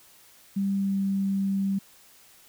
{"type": "tone with pitch glide", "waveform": "sine", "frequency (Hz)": [196.9, 195.54], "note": ["G3", "G3"], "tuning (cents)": [8, -4], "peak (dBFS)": -23, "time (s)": [0.56, 1.79], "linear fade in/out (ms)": 10, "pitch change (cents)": -12, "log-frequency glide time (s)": [0.74, 0.97], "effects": ["white hiss -55 dBFS RMS until 2.48 s"]}